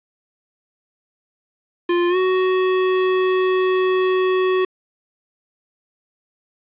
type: tone with pitch glide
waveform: square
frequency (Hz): 349.2 to 372.1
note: F4 to F#4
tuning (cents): 0 to +10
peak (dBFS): -16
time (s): 1.89-4.65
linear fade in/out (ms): 5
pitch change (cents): +110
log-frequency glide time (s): 2.09-2.17
effects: resampled to 8000 Hz + 7-bit